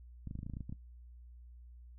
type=clicks; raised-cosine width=5 ms; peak=-30 dBFS; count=12; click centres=0.273 / 0.311 / 0.354 / 0.39 / 0.431 / 0.465 / 0.498 / 0.537 / 0.569 / 0.607 / 0.695 / 0.725 s; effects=noise-tail reverb RT60 0.1 s tail -17 dB re dry + added 60 Hz sine -51 dBFS peak until 1.98 s